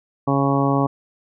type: harmonic tone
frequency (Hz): 138.59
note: C#3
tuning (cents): 0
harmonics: 1 / 2 / 3 / 4 / 5 / 6 / 7 / 8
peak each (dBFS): -21 / -20 / -26 / -26 / -27 / -27 / -29 / -25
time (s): 0.27-0.87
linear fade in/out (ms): 10
effects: none